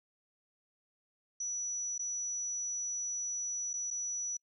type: tone with dropouts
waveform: sine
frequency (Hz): 5900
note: F#8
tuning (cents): -6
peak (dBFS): -34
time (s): 1.4-4.37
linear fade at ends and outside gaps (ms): 5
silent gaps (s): 1.98-1.992 / 3.733-3.737 / 3.905-3.909
effects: noise-tail reverb RT60 0.1 s tail -26 dB re dry